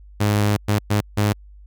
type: tone bursts at uneven times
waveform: sawtooth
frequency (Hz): 103.83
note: G#2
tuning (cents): 0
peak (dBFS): -12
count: 4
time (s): 0.2-0.57 / 0.68-0.79 / 0.9-1.01 / 1.17-1.33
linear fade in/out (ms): 10
effects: added 50 Hz sine -41 dBFS peak until 1.66 s